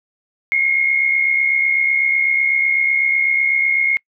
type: tone pair together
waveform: sine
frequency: 2149 / 2217 Hz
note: C7 / C#7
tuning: +46 / 0 cents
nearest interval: minor second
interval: 54 cents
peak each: -14 / -22 dBFS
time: 0.52-3.97 s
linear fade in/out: 0 ms
effects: noise-tail reverb RT60 0.1 s tail -25 dB re dry